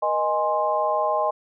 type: tone cluster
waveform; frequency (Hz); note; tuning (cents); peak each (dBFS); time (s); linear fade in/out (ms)
sine; 477.7 / 620 / 827 / 1051; A#4 / D#5 / G#5 / C6; +42 / -6 / -8 / +7; -32 / -23 / -25 / -25; 0.02-1.31; 10
effects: none